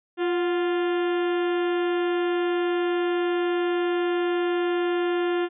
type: harmonic tone with a mistuned harmonic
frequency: 349.2 Hz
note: F4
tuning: in tune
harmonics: 1 / 2 / 3 / 4 / 5 / 6 / 7 / 8 / 9 / 10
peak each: -22 / -33 / -37 / -36 / -37 / -44 / -45 / -42 / -45 / -47 dBFS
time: 0.17-5.49 s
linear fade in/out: 50 ms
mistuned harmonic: 2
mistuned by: +63 cents
effects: none